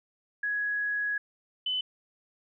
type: tone pair in turn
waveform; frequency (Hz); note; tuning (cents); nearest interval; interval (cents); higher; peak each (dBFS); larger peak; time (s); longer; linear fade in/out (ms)
sine; 1671 / 3017; G#6 / F#7; +10 / +33; minor seventh; 1023; second; -27; neither; 0.43-1.18 / 1.66-1.81; first; 5
effects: none

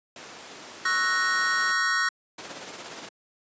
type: noise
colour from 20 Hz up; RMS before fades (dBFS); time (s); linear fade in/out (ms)
pink; -41; 0.16-1.72; 2
type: chord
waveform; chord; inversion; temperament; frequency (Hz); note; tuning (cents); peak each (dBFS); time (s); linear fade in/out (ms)
square; F# dominant seventh; second; equal with one note detuned; 1103.6 / 1318.5 / 1480 / 1864.7; C#6 / E6 / F#6 / A#6; -8 / 0 / 0 / 0; -32 / -31 / -28 / -26; 0.85-2.09; 5
type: noise with tremolo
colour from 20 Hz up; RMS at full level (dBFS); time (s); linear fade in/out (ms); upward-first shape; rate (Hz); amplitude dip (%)
pink; -36; 2.38-3.09; 5; triangle; 17; 45
effects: high-pass 300 Hz 12 dB/octave + resampled to 16000 Hz

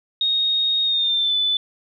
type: tone with pitch glide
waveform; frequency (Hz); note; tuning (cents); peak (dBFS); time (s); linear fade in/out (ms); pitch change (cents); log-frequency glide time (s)
sine; 3729 to 3499; A#7 to A7; 0 to -10; -17; 0.21-1.57; 2; -110; 0.84-1.35
effects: none

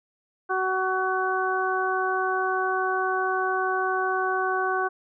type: harmonic tone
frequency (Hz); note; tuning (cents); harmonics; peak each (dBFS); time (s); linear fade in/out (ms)
375.3; F#4; +25; 1 / 2 / 3 / 4; -28 / -28 / -28 / -28; 0.49-4.89; 20
effects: none

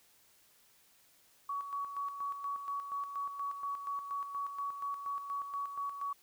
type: tone with tremolo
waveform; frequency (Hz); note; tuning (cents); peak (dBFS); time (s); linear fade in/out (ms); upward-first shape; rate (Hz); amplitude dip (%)
sine; 1127; C#6; +28; -34; 1.49-6.13; 5; square; 4.2; 55
effects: white hiss -66 dBFS RMS until 6.22 s

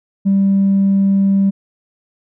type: tone with tanh clipping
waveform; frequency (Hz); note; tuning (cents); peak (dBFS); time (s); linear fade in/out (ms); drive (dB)
triangle; 196; G3; 0; -10; 0.25-1.51; 20; 5
effects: none

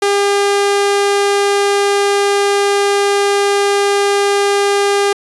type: tone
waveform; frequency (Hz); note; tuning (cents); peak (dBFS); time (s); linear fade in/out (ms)
sawtooth; 402.5; G4; +46; -7; 0.02-5.13; 5
effects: resampled to 24000 Hz

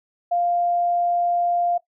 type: tone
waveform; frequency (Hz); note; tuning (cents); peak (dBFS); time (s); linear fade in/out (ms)
sine; 698.5; F5; 0; -18; 0.31-1.78; 10
effects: noise-tail reverb RT60 0.1 s tail -17 dB re dry

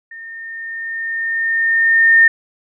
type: tone with level ramp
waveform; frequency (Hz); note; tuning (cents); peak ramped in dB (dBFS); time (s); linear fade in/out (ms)
sine; 1822; A#6; -40; -31 to -5; 0.11-2.28; 5
effects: none

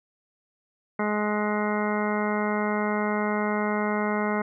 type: harmonic tone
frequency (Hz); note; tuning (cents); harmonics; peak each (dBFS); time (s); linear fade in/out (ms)
210; G#3; +19; 1 / 2 / 3 / 4 / 5 / 6 / 7 / 9 / 10; -27 / -30 / -32 / -33 / -34 / -35 / -35 / -37 / -37; 0.99-4.42; 5
effects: none

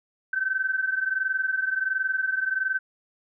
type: tone pair together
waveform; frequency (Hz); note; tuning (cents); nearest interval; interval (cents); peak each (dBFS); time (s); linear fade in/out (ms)
sine; 1532.6 / 1554; G6 / G6; -40 / -16; unison; 24; -25 / -28; 0.33-2.79; 5
effects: none

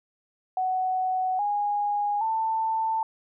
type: tone with pitch steps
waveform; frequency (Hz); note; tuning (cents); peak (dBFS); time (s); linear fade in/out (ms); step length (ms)
sine; 745 / 823 / 890; F#5 / G#5 / A5; +12 / -16 / +20; -23; 0.57-3.03; 2; 820
effects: none

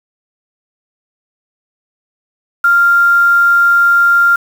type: tone with quantisation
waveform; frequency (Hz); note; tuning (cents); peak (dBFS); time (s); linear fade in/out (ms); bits
sine; 1393; F6; -5; -6; 2.64-4.36; 5; 5
effects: none

